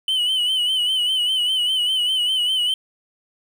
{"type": "tone with vibrato", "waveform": "triangle", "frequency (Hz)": 3006, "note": "F#7", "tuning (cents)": 27, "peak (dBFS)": -16, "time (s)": [0.08, 2.74], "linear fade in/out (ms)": 2, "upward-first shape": "sine", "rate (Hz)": 5, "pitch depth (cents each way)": 64, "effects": ["8-bit"]}